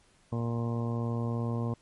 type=harmonic tone; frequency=117.2 Hz; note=A#2; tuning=10 cents sharp; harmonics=1 / 2 / 3 / 4 / 5 / 6 / 7 / 8 / 9; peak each=-30 / -34 / -42 / -40 / -44 / -48 / -49 / -49 / -45 dBFS; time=0.32-1.74 s; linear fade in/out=5 ms; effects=pink hiss -64 dBFS RMS until 1.81 s + MP3 48 kbps